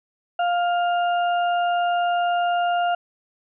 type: harmonic tone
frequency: 702 Hz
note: F5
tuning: 9 cents sharp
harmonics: 1 / 2 / 4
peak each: -19 / -28 / -34 dBFS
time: 0.39-2.95 s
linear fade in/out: 5 ms
effects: none